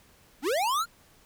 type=linear sweep; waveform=square; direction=up; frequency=236.4 to 1435 Hz; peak=-25 dBFS; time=0.42-0.86 s; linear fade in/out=50 ms; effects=pink hiss -59 dBFS RMS until 1.25 s